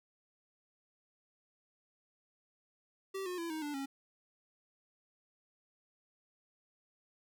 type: tone with pitch steps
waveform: square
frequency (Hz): 386.8 / 360.9 / 336.7 / 314.2 / 293.1 / 273.5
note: G4 / F#4 / E4 / D#4 / D4 / C#4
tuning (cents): -23 / -43 / +37 / +17 / -3 / -23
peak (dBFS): -38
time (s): 3.14-3.86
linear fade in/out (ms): 10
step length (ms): 120
effects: none

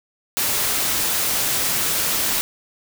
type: noise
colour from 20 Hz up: white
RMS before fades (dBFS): -21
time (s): 0.37-2.41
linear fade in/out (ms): 0
effects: none

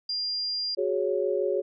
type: tone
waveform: sine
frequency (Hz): 4800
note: D8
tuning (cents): +37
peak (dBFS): -27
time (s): 0.09-0.75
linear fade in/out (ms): 5
type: chord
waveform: sine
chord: F# suspended second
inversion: none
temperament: just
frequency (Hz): 370 / 416.2 / 555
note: F#4 / G#4 / C#5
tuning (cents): 0 / +4 / +2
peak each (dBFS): -28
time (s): 0.77-1.62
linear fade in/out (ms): 20
effects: none

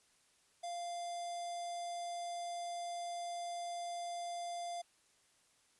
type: tone with notch filter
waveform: square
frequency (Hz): 695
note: F5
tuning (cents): -9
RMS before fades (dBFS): -42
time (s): 0.63-4.82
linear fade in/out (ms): 10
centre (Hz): 1800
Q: 1
effects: white hiss -71 dBFS RMS until 5.79 s + resampled to 24000 Hz

